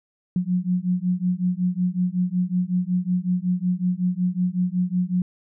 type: beating tone pair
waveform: sine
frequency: 177.9 / 183.3 Hz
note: F3 / F#3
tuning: +32 / -16 cents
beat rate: 5.4 Hz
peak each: -23 dBFS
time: 0.36-5.22 s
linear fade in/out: 2 ms
effects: none